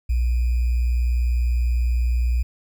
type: tone with sample-and-hold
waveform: sine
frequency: 60.3 Hz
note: B1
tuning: 41 cents flat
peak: -17 dBFS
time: 0.09-2.43 s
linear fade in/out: 10 ms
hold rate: 2450 Hz
effects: none